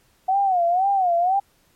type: tone with vibrato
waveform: sine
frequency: 738 Hz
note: F#5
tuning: 5 cents flat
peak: -16 dBFS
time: 0.28-1.4 s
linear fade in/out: 10 ms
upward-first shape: sine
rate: 2 Hz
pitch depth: 140 cents each way
effects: pink hiss -61 dBFS RMS until 1.75 s + MP3 64 kbps